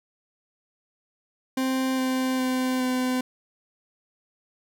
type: tone with pitch steps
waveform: 40% pulse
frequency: 261.6 / 259.2 / 256.8 / 254.4 Hz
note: C4 / C4 / C4 / C4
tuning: 0 / -16 / -32 / -48 cents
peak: -22 dBFS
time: 1.57-3.21 s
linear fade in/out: 5 ms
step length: 410 ms
effects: none